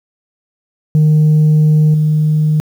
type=tone with level steps; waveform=sine; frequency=153.5 Hz; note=D#3; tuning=23 cents flat; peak=-4 / -8 dBFS; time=0.95-2.6 s; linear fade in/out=0 ms; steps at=1.94 s; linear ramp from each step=2 ms; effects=tanh soft clip ceiling -5 dBFS + 7-bit